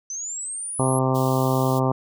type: linear sweep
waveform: sine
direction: up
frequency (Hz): 6010 to 11175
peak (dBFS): -28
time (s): 0.1-0.99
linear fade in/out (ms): 2
type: harmonic tone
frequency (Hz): 130.81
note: C3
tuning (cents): 0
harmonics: 1 / 2 / 3 / 4 / 5 / 6 / 7 / 8 / 9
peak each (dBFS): -22 / -25 / -27 / -28 / -29 / -30 / -30 / -31 / -32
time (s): 0.79-1.92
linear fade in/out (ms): 5
type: high-pass noise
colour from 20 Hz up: white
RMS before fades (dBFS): -38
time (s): 1.14-1.8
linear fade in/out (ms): 20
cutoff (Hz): 2900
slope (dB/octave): 96
effects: none